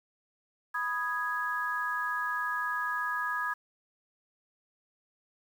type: chord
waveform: sine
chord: G# minor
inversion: first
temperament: equal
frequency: 987.8 / 1244.5 / 1661.2 Hz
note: B5 / D#6 / G#6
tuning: 0 / 0 / 0 cents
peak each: -36 / -34 / -32 dBFS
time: 0.74-3.54 s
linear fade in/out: 10 ms
effects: 9-bit